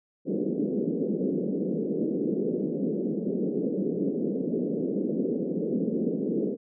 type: band-pass noise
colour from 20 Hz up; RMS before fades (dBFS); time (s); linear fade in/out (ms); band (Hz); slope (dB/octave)
pink; -28; 0.25-6.57; 50; 180 to 480; 48
effects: none